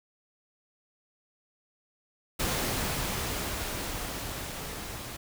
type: noise with level ramp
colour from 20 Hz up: pink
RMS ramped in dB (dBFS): -29 to -40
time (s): 2.39-5.17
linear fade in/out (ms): 10
effects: none